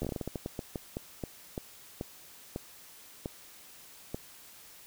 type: slowing click train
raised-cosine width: 2 ms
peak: -21 dBFS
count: 20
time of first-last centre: 0.02-4.145 s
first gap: 12 ms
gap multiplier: 1.27
effects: white hiss -53 dBFS RMS until 4.86 s